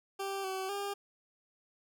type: tone with pitch steps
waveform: 20% pulse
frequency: 391.7 / 379.9 / 401.8 Hz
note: G4 / F#4 / G4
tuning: -1 / +46 / +43 cents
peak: -30 dBFS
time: 0.19-0.94 s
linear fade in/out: 10 ms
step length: 250 ms
effects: none